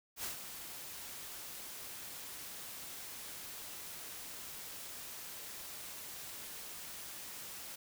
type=noise with ADSR envelope; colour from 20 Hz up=white; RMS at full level=-39 dBFS; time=0.16-7.76 s; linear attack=79 ms; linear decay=120 ms; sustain=-8 dB; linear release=11 ms; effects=none